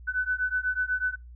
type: beating tone pair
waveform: sine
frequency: 1498 / 1506.1 Hz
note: F#6 / F#6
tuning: +21 / +30 cents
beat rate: 8.1 Hz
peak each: -28 dBFS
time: 0.07-1.16 s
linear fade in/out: 20 ms
effects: noise-tail reverb RT60 0.2 s tail -23 dB re dry + added 60 Hz sine -43 dBFS peak until 1.35 s